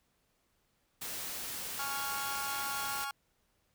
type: noise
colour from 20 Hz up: white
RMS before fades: -40 dBFS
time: 1.01-3.05 s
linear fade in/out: 10 ms
type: chord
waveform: 40% pulse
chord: Db major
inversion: second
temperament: equal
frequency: 830.6 / 1108.7 / 1396.9 Hz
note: Ab5 / Db6 / F6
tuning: 0 / 0 / 0 cents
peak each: -40 / -41 / -39 dBFS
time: 1.79-3.11 s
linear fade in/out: 2 ms
effects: pink hiss -75 dBFS RMS until 3.74 s